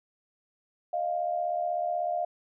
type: tone pair together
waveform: sine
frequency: 622.3 / 698.5 Hz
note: D#5 / F5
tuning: 0 / 0 cents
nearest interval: major second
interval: 200 cents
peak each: -32 / -28 dBFS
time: 0.93-2.25 s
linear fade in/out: 5 ms
effects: none